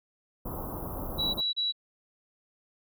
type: band-stop noise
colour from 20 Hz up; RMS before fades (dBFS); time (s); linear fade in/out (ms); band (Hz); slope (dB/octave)
pink; -36; 0.45-1.41; 10; 1200 to 12000; 48
type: tone bursts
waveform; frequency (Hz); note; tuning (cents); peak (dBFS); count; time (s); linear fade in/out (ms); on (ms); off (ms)
sine; 3914; B7; -16; -26; 3; 1.18-1.724; 20; 160; 32
effects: none